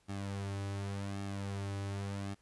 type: tone with flanger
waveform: sawtooth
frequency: 99.2 Hz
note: G2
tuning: 21 cents sharp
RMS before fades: -39 dBFS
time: 0.08-2.35 s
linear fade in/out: 20 ms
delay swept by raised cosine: 2 to 4.4 ms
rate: 0.88 Hz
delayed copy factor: -0.65
effects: pink hiss -71 dBFS RMS until 2.41 s + resampled to 24000 Hz